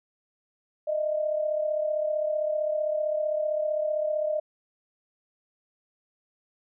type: tone pair together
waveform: sine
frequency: 610 / 645.5 Hz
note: D#5 / E5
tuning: -34 / -37 cents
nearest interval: minor second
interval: 97 cents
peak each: -25 / -32 dBFS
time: 0.87-4.4 s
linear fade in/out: 10 ms
effects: none